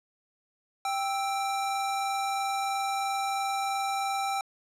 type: tone pair together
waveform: square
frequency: 786.5 / 1318.5 Hz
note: G5 / E6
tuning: +6 / 0 cents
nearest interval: major sixth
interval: 894 cents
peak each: -29 / -36 dBFS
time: 0.85-4.41 s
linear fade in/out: 2 ms
effects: low-pass 11000 Hz 12 dB/octave